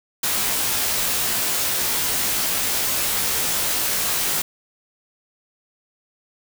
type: noise with comb filter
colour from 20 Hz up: white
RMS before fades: -22 dBFS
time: 0.23-4.42 s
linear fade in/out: 5 ms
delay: 17 ms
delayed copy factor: -0.8
effects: none